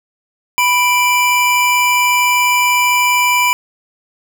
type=tone pair together; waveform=square; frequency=987.8 / 2349 Hz; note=B5 / D7; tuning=0 / 0 cents; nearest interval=octave + minor third; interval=1500 cents; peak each=-14 dBFS; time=0.58-3.53 s; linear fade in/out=0 ms; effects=none